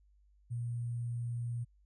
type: tone with sample-and-hold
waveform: sine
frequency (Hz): 119.1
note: A#2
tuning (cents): +38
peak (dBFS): -34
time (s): 0.5-1.65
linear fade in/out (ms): 20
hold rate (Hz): 8820
effects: added 50 Hz sine -63 dBFS peak until 1.85 s + resampled to 24000 Hz